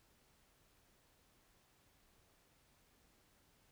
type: silence
effects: pink hiss -72 dBFS RMS until 3.71 s